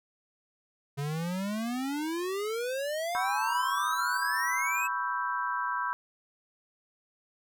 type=exponential sweep; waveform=square; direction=up; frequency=138.59 to 2622 Hz; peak=-31 dBFS; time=0.97-4.88 s; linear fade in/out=20 ms
type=chord; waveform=sine; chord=C# half-diminished seventh; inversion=third; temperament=equal; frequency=987.8 / 1108.7 / 1318.5 / 1568 Hz; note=B5 / C#6 / E6 / G6; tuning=0 / 0 / 0 / 0 cents; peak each=-32 / -36 / -36 / -34 dBFS; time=3.15-5.93 s; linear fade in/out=0 ms
effects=none